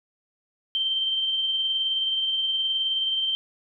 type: tone with tremolo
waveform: sine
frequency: 3129 Hz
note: G7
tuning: 4 cents flat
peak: -21 dBFS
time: 0.75-3.35 s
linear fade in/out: 0 ms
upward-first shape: sine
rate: 19 Hz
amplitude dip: 30%
effects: none